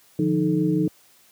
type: tone cluster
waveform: sine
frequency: 149 / 174.8 / 309.4 / 435.5 Hz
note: D3 / F3 / D#4 / A4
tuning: +25 / +2 / -10 / -18 cents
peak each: -27 / -23 / -21 / -29 dBFS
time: 0.19-0.88 s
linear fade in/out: 2 ms
effects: white hiss -56 dBFS RMS until 1.31 s + high-pass 80 Hz 12 dB/octave